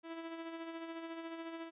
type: tone with tremolo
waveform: sawtooth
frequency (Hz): 329.6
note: E4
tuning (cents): 0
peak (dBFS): -37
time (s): 0.03-1.71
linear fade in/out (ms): 50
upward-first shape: sine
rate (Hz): 14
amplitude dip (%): 45
effects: resampled to 8000 Hz